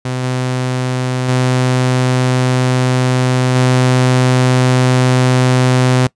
sawtooth tone with level steps, 127.4 Hz, C3, 46 cents flat, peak -13 / -11 / -7 / -5 dBFS, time 0.05-6.07 s, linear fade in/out 5 ms, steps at 0.23 / 1.28 / 3.55 s, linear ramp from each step 10 ms, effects noise-tail reverb RT60 0.1 s tail -22 dB re dry + resampled to 22050 Hz

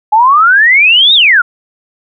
sine exponential two-way sweep, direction up then down, 830.6 to 3821 to 1350 Hz, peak -3 dBFS, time 0.12-1.42 s, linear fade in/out 10 ms, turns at 1.14 s, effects none

